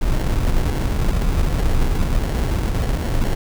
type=noise with sample-and-hold; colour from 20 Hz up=brown; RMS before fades=-18 dBFS; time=0.01-3.35 s; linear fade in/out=10 ms; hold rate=1225 Hz; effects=none